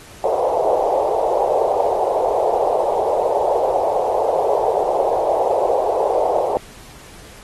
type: band-pass noise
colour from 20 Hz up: pink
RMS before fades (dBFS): -18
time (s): 0.24-6.57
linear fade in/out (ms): 0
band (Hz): 430 to 860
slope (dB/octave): 48
effects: pink hiss -42 dBFS RMS until 7.43 s + AAC 32 kbps